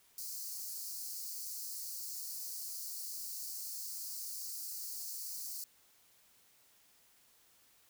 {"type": "high-pass noise", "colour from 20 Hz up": "white", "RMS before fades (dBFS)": -43, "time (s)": [0.18, 5.64], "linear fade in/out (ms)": 2, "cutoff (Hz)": 4300, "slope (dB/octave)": 96, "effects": ["white hiss -67 dBFS RMS until 7.89 s"]}